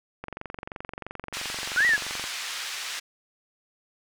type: click train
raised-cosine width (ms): 0.5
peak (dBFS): -20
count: 47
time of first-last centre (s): 0.24-2.24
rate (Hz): 23
type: band-pass noise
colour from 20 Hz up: pink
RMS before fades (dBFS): -34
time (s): 1.33-3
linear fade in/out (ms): 10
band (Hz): 1800 to 6700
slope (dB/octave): 12
type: linear two-way sweep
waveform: sine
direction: up then down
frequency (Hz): 1363 to 1975.5 to 1628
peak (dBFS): -18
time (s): 1.76-1.97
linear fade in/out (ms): 20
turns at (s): 1.86
effects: none